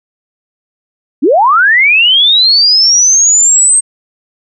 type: linear sweep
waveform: sine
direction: up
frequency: 232.2 to 8420 Hz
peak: -4 dBFS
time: 1.22-3.81 s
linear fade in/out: 20 ms
effects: none